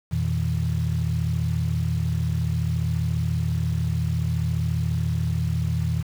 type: tone cluster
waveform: sine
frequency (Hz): 85.4 / 119.7 / 160.3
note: F2 / A#2 / E3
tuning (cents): -38 / +46 / -48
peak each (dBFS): -25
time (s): 0.11-6.03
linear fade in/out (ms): 20
effects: tanh soft clip ceiling -13 dBFS + 7-bit